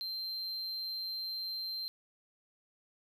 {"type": "tone", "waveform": "triangle", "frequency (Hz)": 4139, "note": "C8", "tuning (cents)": -20, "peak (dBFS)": -35, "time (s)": [0.01, 1.88], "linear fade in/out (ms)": 0, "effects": []}